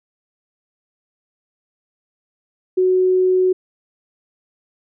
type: tone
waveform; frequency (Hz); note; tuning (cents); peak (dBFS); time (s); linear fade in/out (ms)
sine; 370; F#4; 0; -12; 2.77-3.53; 10
effects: none